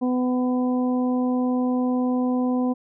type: harmonic tone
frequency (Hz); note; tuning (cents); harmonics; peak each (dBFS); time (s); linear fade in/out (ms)
251; B3; +28; 1 / 2 / 3 / 4; -20 / -29 / -33 / -36; 0.01-2.74; 20
effects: none